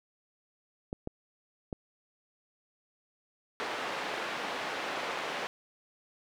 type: clicks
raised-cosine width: 2 ms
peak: -22 dBFS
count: 3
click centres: 0.929 / 1.074 / 1.728 s
type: band-pass noise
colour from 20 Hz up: pink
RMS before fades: -36 dBFS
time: 3.6-5.47 s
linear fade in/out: 0 ms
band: 480 to 2900 Hz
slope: 12 dB/octave
effects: none